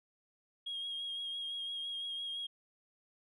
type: tone with vibrato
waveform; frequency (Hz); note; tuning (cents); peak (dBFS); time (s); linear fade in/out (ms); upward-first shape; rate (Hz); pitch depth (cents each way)
sine; 3267; G#7; -29; -36; 0.66-2.47; 10; sine; 5.9; 23
effects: tanh soft clip ceiling -34 dBFS